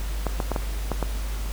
clicks, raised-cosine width 1 ms, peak -11 dBFS, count 6, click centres 0.267 / 0.402 / 0.517 / 0.562 / 0.917 / 1.027 s, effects added 50 Hz sine -26 dBFS peak until 1.52 s + pink hiss -39 dBFS RMS until 1.52 s

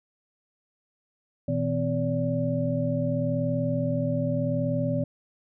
sine tone cluster, 120.1 / 160.9 / 256.2 / 575 Hz, B2 / E3 / C4 / D5, -48 / -42 / -36 / -37 cents, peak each -29 dBFS, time 1.48-5.04 s, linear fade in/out 5 ms, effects none

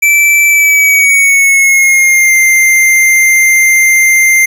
square tone with pitch glide, 2325 to 2095 Hz, D7 to C7, -18 to +2 cents, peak -5 dBFS, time 0.02-4.46 s, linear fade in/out 10 ms, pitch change -180 cents, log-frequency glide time 0.47-2.36 s, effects 7-bit

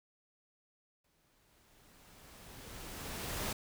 pink noise with exponential growth, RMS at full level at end -36 dBFS, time 1.04-3.53 s, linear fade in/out 5 ms, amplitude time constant 540 ms, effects none

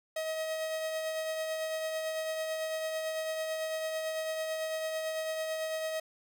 45% pulse tone with tremolo, 635 Hz, D#5, 35 cents sharp, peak -31 dBFS, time 0.16-6 s, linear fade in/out 5 ms, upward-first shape triangle, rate 9 Hz, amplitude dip 35%, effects none

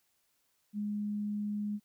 sine tone, 207.7 Hz, G#3, in tune, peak -32 dBFS, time 0.73-1.8 s, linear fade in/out 50 ms, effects white hiss -75 dBFS RMS until 1.84 s

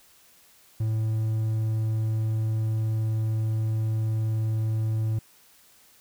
triangle tone, 110.1 Hz, A2, 2 cents sharp, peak -21 dBFS, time 0.8-5.19 s, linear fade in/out 5 ms, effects white hiss -57 dBFS RMS until 6 s

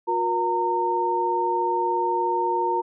sine tone cluster, 359.6 / 476.4 / 917 Hz, F#4 / A#4 / A#5, -49 / +38 / -29 cents, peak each -26 / -30 / -22 dBFS, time 0.07-2.82 s, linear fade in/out 20 ms, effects none

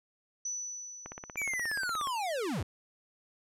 sine tone with exponential decay, 5960 Hz, F#8, 12 cents sharp, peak -32 dBFS, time 0.45-2.25 s, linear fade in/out 5 ms, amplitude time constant 390 ms
click train, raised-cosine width 0.5 ms, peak -26 dBFS, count 18, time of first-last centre 1.06-2.072 s, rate 16.8 Hz
square linear sweep, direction down, 2368 to 58.7 Hz, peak -32 dBFS, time 1.37-2.63 s, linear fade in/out 5 ms
effects low-pass 12000 Hz 12 dB/octave

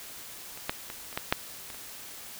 clicks, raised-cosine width 0.3 ms, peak -28 / -11 / -22 / -26 / -13 / -6 / -26 / -29 dBFS, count 8, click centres 0.575 / 0.695 / 0.901 / 1.128 / 1.175 / 1.325 / 1.702 / 1.746 s, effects white hiss -44 dBFS RMS until 2.39 s

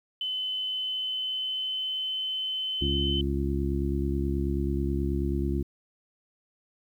sine tone with pitch glide, 3033 to 3052 Hz, F#7 to G7, +42 to -47 cents, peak -28 dBFS, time 0.21-3.21 s, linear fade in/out 2 ms, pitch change +11 cents, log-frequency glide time 0.58-2.12 s
harmonic tone, 69.3 Hz, C#2, in tune, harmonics 1 / 2 / 3 / 4 / 5, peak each -28 / -33 / -34 / -34 / -32 dBFS, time 2.81-5.63 s, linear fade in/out 10 ms
effects 10-bit

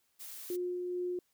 blue noise, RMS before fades -46 dBFS, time 0.19-0.57 s, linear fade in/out 20 ms
sine tone with tremolo, 357.9 Hz, F4, 42 cents sharp, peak -32 dBFS, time 0.5-1.19 s, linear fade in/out 2 ms, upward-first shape sine, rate 2.3 Hz, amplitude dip 25%
effects white hiss -75 dBFS RMS until 1.33 s

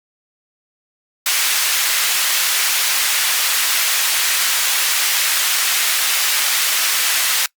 pink high-pass noise, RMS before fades -17 dBFS, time 1.26-7.46 s, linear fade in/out 2 ms, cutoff 1800 Hz, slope 12 dB/octave, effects noise-tail reverb RT60 0.1 s tail -23 dB re dry + Opus 48 kbps

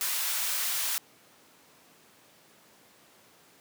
white high-pass noise, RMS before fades -30 dBFS, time 0.01-0.98 s, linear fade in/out 0 ms, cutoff 990 Hz, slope 12 dB/octave, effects pink hiss -58 dBFS RMS until 3.6 s + high-pass 200 Hz 12 dB/octave

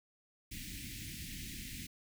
pink band-stop noise, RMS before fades -45 dBFS, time 0.51-1.87 s, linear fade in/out 10 ms, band 310 to 1900 Hz, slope 48 dB/octave, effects none

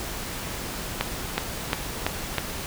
accelerating click train, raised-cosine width 0.3 ms, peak -6 dBFS, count 5, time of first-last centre 1.01-2.383 s, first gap 370 ms, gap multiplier 0.95, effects pink hiss -33 dBFS RMS until 2.66 s

